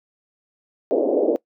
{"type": "band-pass noise", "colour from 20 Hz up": "white", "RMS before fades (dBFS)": -19, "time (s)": [0.91, 1.36], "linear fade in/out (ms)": 0, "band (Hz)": [280, 600], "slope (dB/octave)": 48, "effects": ["noise-tail reverb RT60 0.1 s tail -21 dB re dry"]}